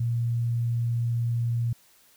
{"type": "tone", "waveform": "sine", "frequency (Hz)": 117.8, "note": "A#2", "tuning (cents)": 19, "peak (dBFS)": -23, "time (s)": [0, 1.73], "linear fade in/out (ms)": 5, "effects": ["white hiss -59 dBFS RMS until 2.16 s"]}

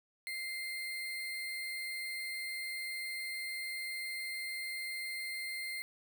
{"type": "tone with sample-and-hold", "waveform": "sine", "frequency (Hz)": 2093, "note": "C7", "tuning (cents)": 0, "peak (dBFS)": -37, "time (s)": [0.27, 5.82], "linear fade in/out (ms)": 0, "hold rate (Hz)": 6300, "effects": []}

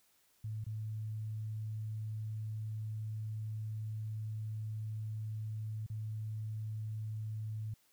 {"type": "tone with dropouts", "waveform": "sine", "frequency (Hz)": 108.6, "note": "A2", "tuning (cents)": -22, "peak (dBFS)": -37, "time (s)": [0.44, 7.74], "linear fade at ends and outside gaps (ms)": 5, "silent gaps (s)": [[0.642, 0.664], [5.865, 5.899]], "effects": ["white hiss -71 dBFS RMS until 7.92 s"]}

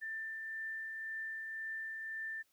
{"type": "tone with tremolo", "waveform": "sine", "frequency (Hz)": 1781, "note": "A6", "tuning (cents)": 21, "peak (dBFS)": -38, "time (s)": [0.01, 2.43], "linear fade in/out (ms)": 20, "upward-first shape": "triangle", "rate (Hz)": 1.9, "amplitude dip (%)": 30, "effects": ["white hiss -75 dBFS RMS until 2.52 s"]}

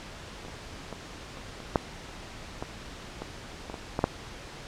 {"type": "clicks", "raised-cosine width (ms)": 1, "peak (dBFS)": [-27, -28, -22, -28, -26, -7, -19, -21, -23, -21, -13, -7], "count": 12, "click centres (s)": [0.45, 0.483, 0.927, 1.372, 1.603, 1.758, 2.625, 3.22, 3.699, 3.742, 3.991, 4.041], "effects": ["pink hiss -43 dBFS RMS until 4.67 s", "low-pass 6000 Hz 12 dB/octave"]}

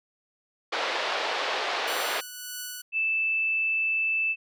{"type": "band-pass noise", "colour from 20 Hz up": "pink", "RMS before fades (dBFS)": -29, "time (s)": [0.72, 2.21], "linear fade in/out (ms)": 10, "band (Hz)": [480, 4400], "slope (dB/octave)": 24}
{"type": "tone with tremolo", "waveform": "5% pulse", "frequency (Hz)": 1480, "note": "F#6", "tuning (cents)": 0, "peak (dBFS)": -22, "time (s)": [1.87, 2.82], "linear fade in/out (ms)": 10, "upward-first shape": "triangle", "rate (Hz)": 1.7, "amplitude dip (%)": 50}
{"type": "tone", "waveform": "sine", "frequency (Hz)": 2637, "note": "E7", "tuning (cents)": 0, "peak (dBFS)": -23, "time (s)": [2.92, 4.36], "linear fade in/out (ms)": 50}
{"effects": []}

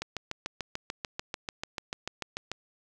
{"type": "click train", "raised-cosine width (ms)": 0.2, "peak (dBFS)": -16, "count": 18, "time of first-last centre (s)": [0.02, 2.516], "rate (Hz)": 6.81, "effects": []}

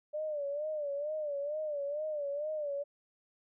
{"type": "tone with vibrato", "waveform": "sine", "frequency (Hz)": 591, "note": "D5", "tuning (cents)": 11, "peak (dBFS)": -33, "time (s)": [0.13, 2.84], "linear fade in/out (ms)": 20, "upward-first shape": "sine", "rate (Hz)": 2.2, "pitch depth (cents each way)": 91, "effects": []}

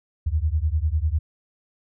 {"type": "beating tone pair", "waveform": "sine", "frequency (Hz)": [73.42, 83.42], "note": ["D2", "E2"], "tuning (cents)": [0, 21], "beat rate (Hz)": 10, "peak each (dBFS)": [-22, -23], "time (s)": [0.26, 1.19], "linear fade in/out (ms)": 10, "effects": []}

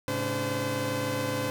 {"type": "tone cluster", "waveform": "sawtooth", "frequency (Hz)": [106.5, 133.9, 287.2, 512], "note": ["G#2", "C3", "D4", "C5"], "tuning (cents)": [44, 40, -39, -38], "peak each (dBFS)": [-31, -32, -30, -27], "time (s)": [0.08, 1.5], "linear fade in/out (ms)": 0, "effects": []}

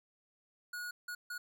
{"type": "tone bursts at uneven times", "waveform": "square", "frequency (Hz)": 1452, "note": "F#6", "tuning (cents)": -33, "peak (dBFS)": -40, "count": 3, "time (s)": [[0.73, 0.91], [1.08, 1.15], [1.3, 1.38]], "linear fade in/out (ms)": 5, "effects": []}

